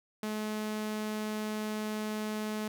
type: tone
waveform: sawtooth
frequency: 214.1 Hz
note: A3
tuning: 47 cents flat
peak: -29 dBFS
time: 0.23-2.68 s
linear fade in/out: 2 ms
effects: none